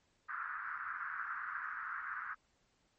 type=band-pass noise; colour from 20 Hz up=white; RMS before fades=-42 dBFS; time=0.28-2.35 s; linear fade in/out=20 ms; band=1200 to 1600 Hz; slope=48 dB/octave; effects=pink hiss -75 dBFS RMS until 2.98 s + MP3 32 kbps